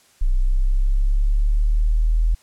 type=exponential sweep; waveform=sine; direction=up; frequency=30.87 to 41.2 Hz; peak=-14 dBFS; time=0.21-2.35 s; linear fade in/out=10 ms; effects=white hiss -55 dBFS RMS until 2.42 s + low-pass 10000 Hz 12 dB/octave